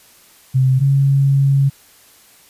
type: tone pair in turn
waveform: sine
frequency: 130.81 / 137.99 Hz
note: C3 / C#3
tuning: 0 / -8 cents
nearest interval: minor second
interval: 92 cents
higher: second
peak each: -10 dBFS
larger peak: neither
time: 0.54-0.8 / 0.8-1.7 s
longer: second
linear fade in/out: 20 ms
effects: white hiss -48 dBFS RMS until 2.49 s + resampled to 32000 Hz